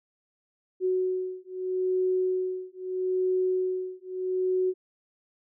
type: beating tone pair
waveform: sine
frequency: 370 / 370.78 Hz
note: F#4 / F#4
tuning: 0 / +4 cents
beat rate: 0.78 Hz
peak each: -28 dBFS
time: 0.8-4.74 s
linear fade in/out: 50 ms
effects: none